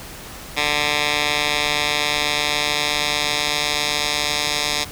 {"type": "tone with band-pass filter sweep", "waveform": "10% pulse", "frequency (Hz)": 148, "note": "D3", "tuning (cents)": 14, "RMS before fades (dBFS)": -21, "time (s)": [0.56, 4.85], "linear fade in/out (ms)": 20, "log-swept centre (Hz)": [3000, 4600], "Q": 1.2, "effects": ["pink hiss -36 dBFS RMS until 4.91 s"]}